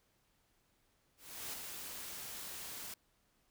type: noise with ADSR envelope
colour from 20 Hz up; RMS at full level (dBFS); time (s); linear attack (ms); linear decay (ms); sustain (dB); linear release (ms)
white; -42; 1.17-2.94; 360; 12; -4; 4
effects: pink hiss -75 dBFS RMS until 3.5 s